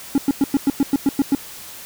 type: tone bursts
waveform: triangle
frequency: 277.2 Hz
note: C#4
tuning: in tune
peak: -10 dBFS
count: 10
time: 0.15-1.35 s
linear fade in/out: 2 ms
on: 30 ms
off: 100 ms
effects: white hiss -37 dBFS RMS until 1.85 s